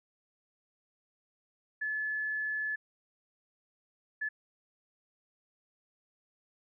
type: tone bursts at uneven times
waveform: sine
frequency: 1723 Hz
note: A6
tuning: 37 cents flat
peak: -31 dBFS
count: 2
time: 1.81-2.76 / 4.21-4.29 s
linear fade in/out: 10 ms
effects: none